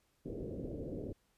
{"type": "low-pass noise", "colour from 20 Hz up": "white", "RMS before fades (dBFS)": -42, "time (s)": [0.25, 1.13], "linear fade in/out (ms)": 10, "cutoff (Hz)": 520, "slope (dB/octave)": 48, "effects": ["pink hiss -75 dBFS RMS until 1.37 s", "resampled to 32000 Hz"]}